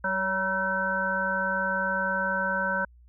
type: harmonic tone with a mistuned harmonic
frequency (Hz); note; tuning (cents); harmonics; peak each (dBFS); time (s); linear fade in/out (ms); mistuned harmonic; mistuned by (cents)
191.4; G3; -41; 1 / 3 / 5 / 7 / 8; -35 / -32 / -31 / -36 / -27; 0.04-2.85; 5; 3; -38
effects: added 60 Hz sine -51 dBFS peak until 3.08 s